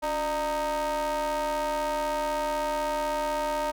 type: ring-modulated tone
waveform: square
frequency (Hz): 160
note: D#3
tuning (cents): +49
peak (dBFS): -24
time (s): 0.02-3.72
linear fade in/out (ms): 20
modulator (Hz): 762
effects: none